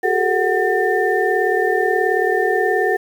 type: tone cluster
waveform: sine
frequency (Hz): 370 / 408.3 / 447.1 / 742 / 1796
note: F#4 / G#4 / A4 / F#5 / A6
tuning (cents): 0 / -29 / +28 / +5 / +35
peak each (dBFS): -21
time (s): 0.03-2.97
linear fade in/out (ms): 10
effects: 7-bit